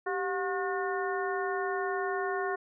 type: harmonic tone with a mistuned harmonic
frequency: 361.9 Hz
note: F#4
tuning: 38 cents flat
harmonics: 1 / 2 / 3 / 4 / 5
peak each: -32 / -35 / -37 / -38 / -39 dBFS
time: 0.06-2.56 s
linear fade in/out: 10 ms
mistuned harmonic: 1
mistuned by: +130 cents
effects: none